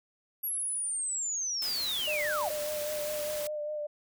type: linear sweep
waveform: sine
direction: down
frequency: 11580 to 522 Hz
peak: -30 dBFS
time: 0.43-2.51 s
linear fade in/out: 10 ms
type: noise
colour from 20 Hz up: white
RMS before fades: -39 dBFS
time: 1.62-3.47 s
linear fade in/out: 0 ms
type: tone with vibrato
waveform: sine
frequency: 600 Hz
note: D5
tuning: 37 cents sharp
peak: -32 dBFS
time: 2.07-3.87 s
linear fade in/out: 10 ms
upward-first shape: sine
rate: 5 Hz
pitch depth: 24 cents each way
effects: none